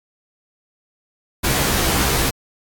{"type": "noise with comb filter", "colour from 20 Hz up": "pink", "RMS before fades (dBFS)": -18, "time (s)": [1.43, 2.31], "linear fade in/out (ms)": 20, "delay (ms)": 15, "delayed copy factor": 0.7, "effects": ["AAC 64 kbps"]}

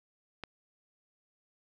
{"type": "click", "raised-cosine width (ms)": 0.3, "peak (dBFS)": -23, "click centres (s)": 0.437, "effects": []}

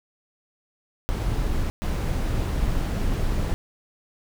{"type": "noise bursts at uneven times", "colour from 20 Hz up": "brown", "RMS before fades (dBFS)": -24, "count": 2, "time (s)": [[1.09, 1.7], [1.82, 3.54]], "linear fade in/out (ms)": 0, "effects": []}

